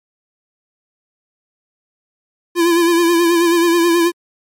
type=tone with vibrato; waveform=square; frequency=340.6 Hz; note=F4; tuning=43 cents flat; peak=-11 dBFS; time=2.55-4.12 s; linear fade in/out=50 ms; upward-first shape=sine; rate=9.3 Hz; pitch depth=47 cents each way; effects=MP3 64 kbps